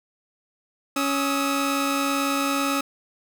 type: tone cluster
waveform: sawtooth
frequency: 278 / 1236 / 1294 Hz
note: C#4 / D#6 / E6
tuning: +5 / -12 / -32 cents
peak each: -20 / -27 / -23 dBFS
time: 0.96-2.81 s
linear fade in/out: 5 ms
effects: none